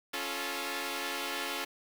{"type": "chord", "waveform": "5% pulse", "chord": "Db augmented", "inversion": "none", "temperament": "equal with one note detuned", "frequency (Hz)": [277.2, 349.2, 435.7], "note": ["Db4", "F4", "A4"], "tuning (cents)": [0, 0, -17], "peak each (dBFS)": -27, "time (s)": [0.13, 1.65], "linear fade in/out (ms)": 10, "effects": ["9-bit"]}